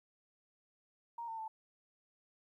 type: tone with pitch steps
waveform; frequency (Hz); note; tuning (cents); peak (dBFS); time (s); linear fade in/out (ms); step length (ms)
sine; 935 / 900 / 882; A#5 / A5 / A5; +5 / +39 / +4; -40; 1.18-1.48; 5; 100
effects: 13-bit